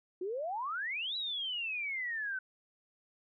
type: exponential two-way sweep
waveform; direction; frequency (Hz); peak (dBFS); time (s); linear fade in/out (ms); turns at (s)
sine; up then down; 349.2 to 3968 to 1500; -34; 0.21-2.39; 5; 1.16
effects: none